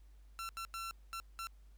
sawtooth tone bursts at uneven times, 1350 Hz, E6, 41 cents sharp, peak -37 dBFS, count 5, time 0.39-0.49 / 0.57-0.65 / 0.74-0.91 / 1.13-1.2 / 1.39-1.47 s, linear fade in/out 0 ms, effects added 50 Hz sine -56 dBFS peak until 1.77 s + pink hiss -75 dBFS RMS until 1.77 s

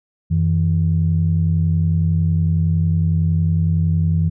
sine tone pair together, 90.69 / 161.6 Hz, F#2 / E3, -34 / -34 cents, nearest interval minor seventh, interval 1000 cents, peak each -16 dBFS, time 0.3-4.3 s, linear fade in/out 20 ms, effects tanh soft clip ceiling -6 dBFS

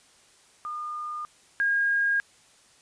sine tone pair in turn, 1215 / 1625.6 Hz, D#6 / G#6, -42 / -38 cents, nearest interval perfect fourth, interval 504 cents, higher second, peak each -31 / -21 dBFS, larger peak second, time 0.65-1.25 / 1.6-2.2 s, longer neither, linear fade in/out 0 ms, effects white hiss -58 dBFS RMS until 2.81 s + resampled to 22050 Hz

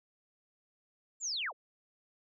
sine linear sweep, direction down, 7460 to 361.7 Hz, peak -33 dBFS, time 1.2-1.53 s, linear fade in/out 50 ms, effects none

